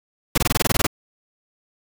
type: noise bursts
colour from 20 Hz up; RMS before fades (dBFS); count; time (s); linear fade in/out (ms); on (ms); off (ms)
pink; -18; 11; 0.35-0.868; 5; 28; 21
effects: none